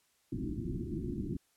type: low-pass noise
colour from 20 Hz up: white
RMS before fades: -37 dBFS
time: 0.32-1.37 s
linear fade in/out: 5 ms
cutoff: 360 Hz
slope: 96 dB/octave
effects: white hiss -72 dBFS RMS until 1.56 s + low-pass 12000 Hz 12 dB/octave